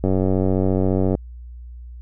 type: click train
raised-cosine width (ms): 2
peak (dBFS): -7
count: 106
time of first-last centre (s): 0.04-1.151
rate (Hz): 94.5
effects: added 60 Hz sine -34 dBFS peak until 2.01 s